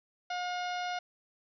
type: harmonic tone with a mistuned harmonic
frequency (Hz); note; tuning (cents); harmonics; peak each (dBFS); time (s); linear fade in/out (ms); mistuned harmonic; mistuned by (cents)
717; F5; +45; 1 / 2 / 3 / 4 / 5 / 6 / 7 / 8; -34 / -40 / -44 / -46 / -48 / -50 / -51 / -52; 0.3-0.99; 5; 6; -39
effects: none